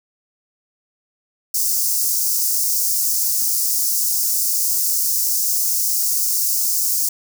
white high-pass noise, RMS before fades -19 dBFS, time 1.54-7.09 s, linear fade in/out 5 ms, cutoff 5000 Hz, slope 48 dB/octave, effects none

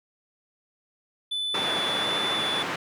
triangle tone with vibrato, 3481 Hz, A7, 19 cents flat, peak -25 dBFS, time 1.31-2.63 s, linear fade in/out 10 ms, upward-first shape square, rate 1.4 Hz, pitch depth 8 cents each way
white band-pass noise, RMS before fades -30 dBFS, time 1.54-2.76 s, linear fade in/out 5 ms, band 170 to 1800 Hz, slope 12 dB/octave
effects none

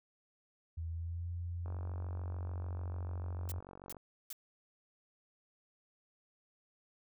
sine tone with pitch glide, 82.3 to 86.59 Hz, E2 to F2, -2 to -14 cents, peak -37 dBFS, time 0.77-3.6 s, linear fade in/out 10 ms, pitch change +88 cents, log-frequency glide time 0.88-1.29 s
click train, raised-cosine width 1 ms, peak -36 dBFS, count 109, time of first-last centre 1.66-3.968 s, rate 46.8 Hz
blue noise bursts, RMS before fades -44 dBFS, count 3, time 3.49-4.328 s, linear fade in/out 0 ms, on 26 ms, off 380 ms
effects none

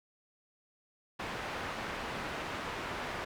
white low-pass noise, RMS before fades -39 dBFS, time 1.19-3.25 s, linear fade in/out 10 ms, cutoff 1800 Hz, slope 12 dB/octave, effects none

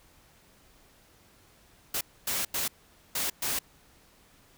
white noise bursts at uneven times, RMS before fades -30 dBFS, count 5, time 1.94-2.01 / 2.27-2.45 / 2.54-2.68 / 3.15-3.3 / 3.42-3.59 s, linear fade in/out 5 ms, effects pink hiss -60 dBFS RMS until 4.57 s

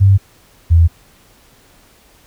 sine tone pair in turn, 97.8 / 83.29 Hz, G2 / E2, -4 / +18 cents, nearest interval minor third, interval 278 cents, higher first, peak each -5 dBFS, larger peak neither, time 0-0.18 / 0.7-0.88 s, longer neither, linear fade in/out 20 ms, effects pink hiss -49 dBFS RMS until 2.26 s

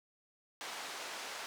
pink band-pass noise, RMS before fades -44 dBFS, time 0.61-1.46 s, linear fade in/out 0 ms, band 660 to 7000 Hz, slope 12 dB/octave, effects none

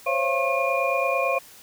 sine tone cluster, 524 / 553 / 684 / 1081 / 2424 Hz, C5 / C#5 / F5 / C#6 / D#7, +2 / -4 / -36 / -44 / -46 cents, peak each -27 dBFS, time 0.06-1.39 s, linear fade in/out 10 ms, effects white hiss -48 dBFS RMS until 1.62 s

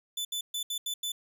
sawtooth tone bursts at uneven times, 3500 Hz, A7, 10 cents flat, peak -28 dBFS, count 6, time 0.17-0.25 / 0.32-0.41 / 0.54-0.63 / 0.7-0.78 / 0.86-0.94 / 1.03-1.12 s, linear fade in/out 5 ms, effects none

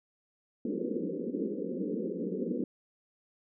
pink band-pass noise, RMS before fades -34 dBFS, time 0.65-2.64 s, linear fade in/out 2 ms, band 180 to 510 Hz, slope 96 dB/octave, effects none

